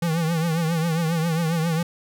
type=tone with vibrato; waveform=square; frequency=164.5 Hz; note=E3; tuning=3 cents flat; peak=-21 dBFS; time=0.02-1.83 s; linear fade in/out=5 ms; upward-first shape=triangle; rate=7.4 Hz; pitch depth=98 cents each way; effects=none